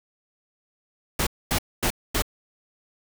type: noise bursts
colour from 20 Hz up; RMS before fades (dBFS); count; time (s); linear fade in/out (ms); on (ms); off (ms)
pink; -23; 4; 1.19-2.222; 5; 78; 240
effects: none